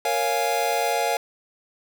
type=chord; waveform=square; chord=Bb minor seventh; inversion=none; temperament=equal; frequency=466.2 / 554.4 / 698.5 / 830.6 Hz; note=Bb4 / Db5 / F5 / Ab5; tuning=0 / 0 / 0 / 0 cents; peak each=-29 / -29 / -26 / -27 dBFS; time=0.05-1.17 s; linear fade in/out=2 ms
type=noise; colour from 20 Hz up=violet; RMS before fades=-40 dBFS; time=0.08-0.93 s; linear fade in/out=10 ms
effects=none